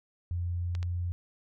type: tone with pitch glide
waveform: sine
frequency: 87.31 to 87.82 Hz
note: F2 to F2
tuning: 0 to +10 cents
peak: -29 dBFS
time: 0.31-1.12 s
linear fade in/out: 0 ms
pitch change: +10 cents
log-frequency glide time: 0.53-0.86 s
type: clicks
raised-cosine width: 0.2 ms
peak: -26 dBFS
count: 2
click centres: 0.751 / 0.829 s
effects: none